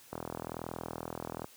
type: click train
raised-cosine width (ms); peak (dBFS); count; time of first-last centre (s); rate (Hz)
1; -23; 55; 0.13-1.444; 41.1
effects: white hiss -57 dBFS RMS until 1.56 s + high-pass 80 Hz 12 dB/octave